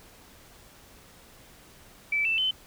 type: tone with pitch steps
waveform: sine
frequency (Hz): 2314 / 2658 / 3053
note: D7 / E7 / G7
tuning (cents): -26 / +14 / -46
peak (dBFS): -23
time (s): 2.12-2.51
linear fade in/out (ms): 5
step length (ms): 130
effects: pink hiss -53 dBFS RMS until 2.66 s